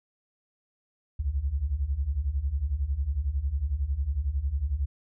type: beating tone pair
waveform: sine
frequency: 63 / 74 Hz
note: B1 / D2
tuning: +35 / +14 cents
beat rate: 11 Hz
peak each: -30 / -27 dBFS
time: 1.19-4.86 s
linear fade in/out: 10 ms
effects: none